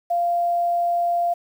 sine tone with quantisation, 693 Hz, F5, 14 cents flat, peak -18 dBFS, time 0.1-1.34 s, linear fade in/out 10 ms, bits 8, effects none

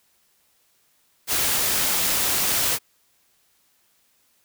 white noise, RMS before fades -22 dBFS, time 1.27-2.79 s, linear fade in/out 50 ms, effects white hiss -64 dBFS RMS until 4.44 s

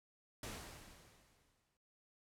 pink noise with exponential decay, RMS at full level -45 dBFS, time 0.43-1.77 s, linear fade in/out 2 ms, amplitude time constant 290 ms, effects noise-tail reverb RT60 0.1 s tail -17 dB re dry + low-pass 12000 Hz 12 dB/octave

